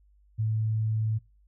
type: tone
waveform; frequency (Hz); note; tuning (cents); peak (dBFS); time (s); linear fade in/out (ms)
sine; 109.7; A2; -5; -24; 0.38-1.19; 20
effects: noise-tail reverb RT60 0.3 s tail -26 dB re dry + added 50 Hz sine -58 dBFS peak until 1.47 s